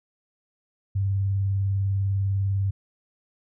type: tone with vibrato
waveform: sine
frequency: 97.9 Hz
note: G2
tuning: 2 cents flat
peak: -21 dBFS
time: 0.95-2.71 s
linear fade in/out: 10 ms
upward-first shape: sine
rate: 20 Hz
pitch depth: 56 cents each way
effects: none